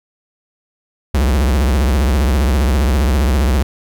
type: tone with vibrato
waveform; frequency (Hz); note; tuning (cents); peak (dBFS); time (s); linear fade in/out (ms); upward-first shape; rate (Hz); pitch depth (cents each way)
square; 67.1; C2; +44; -12; 1.14-3.63; 5; triangle; 15; 290
effects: 9-bit